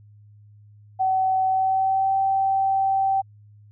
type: tone with pitch glide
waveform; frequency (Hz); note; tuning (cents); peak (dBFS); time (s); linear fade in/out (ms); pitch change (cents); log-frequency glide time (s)
sine; 758 to 775.3; F#5 to G5; +42 to -19; -18; 0.99-3.22; 20; +39; 1.46-2.16
effects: added 104 Hz sine -47 dBFS peak until 3.71 s